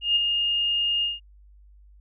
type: tone with ADSR envelope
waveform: sine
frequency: 2835 Hz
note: F7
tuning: 25 cents sharp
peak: -16 dBFS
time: 0.01-1.2 s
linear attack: 150 ms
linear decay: 16 ms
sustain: -5 dB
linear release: 170 ms
effects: added 50 Hz sine -49 dBFS peak until 2 s